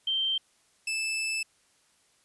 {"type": "tone pair in turn", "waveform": ["sine", "sawtooth"], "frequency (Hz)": [3136, 2631], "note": ["G7", "E7"], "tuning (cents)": [0, -4], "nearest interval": "minor third", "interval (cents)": 304, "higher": "first", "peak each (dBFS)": -25, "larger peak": "neither", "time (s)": [[0.07, 0.38], [0.87, 1.43]], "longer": "second", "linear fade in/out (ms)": 5, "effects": ["white hiss -66 dBFS RMS until 2.24 s", "resampled to 24000 Hz"]}